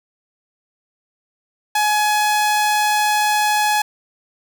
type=tone; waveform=sawtooth; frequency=843 Hz; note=G#5; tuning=26 cents sharp; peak=-11 dBFS; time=1.75-3.82 s; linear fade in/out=5 ms; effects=none